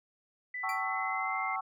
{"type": "tone with pitch glide", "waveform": "sine", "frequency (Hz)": [1992, 2096], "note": ["B6", "C7"], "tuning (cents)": [14, 2], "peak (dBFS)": -35, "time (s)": [0.54, 1.56], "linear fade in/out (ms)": 5, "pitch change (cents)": 88, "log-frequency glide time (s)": [0.76, 1.41]}
{"type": "chord", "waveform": "sine", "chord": "A dominant seventh", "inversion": "third", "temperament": "equal with one note detuned", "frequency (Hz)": [766.1, 880, 1108.7, 1318.5], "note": ["G5", "A5", "C#6", "E6"], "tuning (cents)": [-40, 0, 0, 0], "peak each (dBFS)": [-36, -40, -36, -38], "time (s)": [0.63, 1.61], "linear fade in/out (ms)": 10}
{"type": "tone with exponential decay", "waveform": "sawtooth", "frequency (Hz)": 2349, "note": "D7", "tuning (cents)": 0, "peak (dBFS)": -34, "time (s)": [0.69, 0.85], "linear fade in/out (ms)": 2, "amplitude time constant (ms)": 34}
{"effects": []}